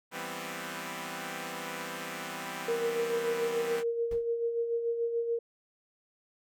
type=chord; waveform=5% pulse; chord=C major seventh; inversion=first; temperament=equal; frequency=164.81 / 196 / 246.9 / 261.6 Hz; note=E3 / G3 / B3 / C4; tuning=0 / 0 / 0 / 0 cents; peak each=-31 dBFS; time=0.11-3.84 s; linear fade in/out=50 ms
type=tone with tremolo; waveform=sine; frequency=466.2 Hz; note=A#4; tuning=in tune; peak=-26 dBFS; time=2.68-5.39 s; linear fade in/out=5 ms; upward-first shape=sine; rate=6.9 Hz; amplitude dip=50%
type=noise with exponential decay; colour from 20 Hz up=brown; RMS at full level=-37 dBFS; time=4.11-4.27 s; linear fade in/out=5 ms; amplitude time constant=34 ms
effects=none